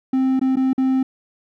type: tone with dropouts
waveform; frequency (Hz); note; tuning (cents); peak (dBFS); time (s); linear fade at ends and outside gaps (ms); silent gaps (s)
triangle; 262.4; C4; +5; -13; 0.13-1.03; 5; 0.395-0.413 / 0.558-0.568 / 0.732-0.779
effects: none